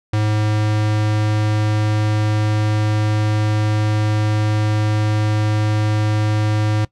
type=tone; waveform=square; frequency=106.6 Hz; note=G#2; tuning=46 cents sharp; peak=-16 dBFS; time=0.13-6.85 s; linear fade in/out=5 ms; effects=noise-tail reverb RT60 0.1 s tail -19 dB re dry + low-pass 6000 Hz 12 dB/octave